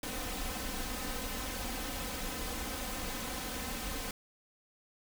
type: noise with comb filter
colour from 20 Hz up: pink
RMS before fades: -38 dBFS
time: 0.03-4.11 s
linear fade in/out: 2 ms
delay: 3.9 ms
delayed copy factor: +0.75
effects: none